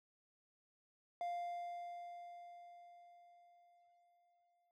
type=tone with exponential decay; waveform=triangle; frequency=698.5 Hz; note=F5; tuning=in tune; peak=-36 dBFS; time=1.21-4.71 s; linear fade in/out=1 ms; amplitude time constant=760 ms; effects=none